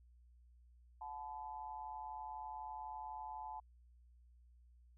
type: tone with amplitude modulation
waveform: sine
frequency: 868 Hz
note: A5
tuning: 24 cents flat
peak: -40 dBFS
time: 1.01-3.6 s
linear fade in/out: 5 ms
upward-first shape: sine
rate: 140 Hz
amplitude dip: 95%
effects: added 60 Hz sine -62 dBFS peak until 4.97 s